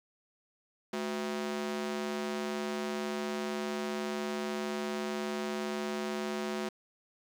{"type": "ring-modulated tone", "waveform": "sawtooth", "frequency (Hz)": 291.9, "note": "D4", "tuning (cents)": -10, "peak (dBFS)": -26, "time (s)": [0.93, 6.69], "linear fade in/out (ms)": 5, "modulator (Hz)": 77.5, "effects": ["low-pass 7000 Hz 12 dB/octave", "9-bit"]}